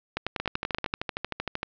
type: two click trains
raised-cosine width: 0.3 ms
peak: -13 / -11 dBFS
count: 17 / 9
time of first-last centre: 0.4-1.631 / 0.17-0.939 s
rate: 13 / 10.4 Hz
effects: low-pass 5000 Hz 12 dB/octave